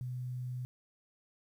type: tone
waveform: sine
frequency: 125.4 Hz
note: B2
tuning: 27 cents sharp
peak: -36 dBFS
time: 0.01-0.65 s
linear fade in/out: 0 ms
effects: 11-bit